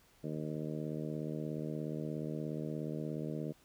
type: harmonic tone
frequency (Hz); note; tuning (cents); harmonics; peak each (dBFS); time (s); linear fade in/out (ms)
76.9; D#2; -20; 2 / 3 / 4 / 5 / 6 / 7 / 8; -40 / -43 / -43 / -47 / -46 / -50 / -49; 0.23-3.53; 20
effects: pink hiss -66 dBFS RMS until 3.64 s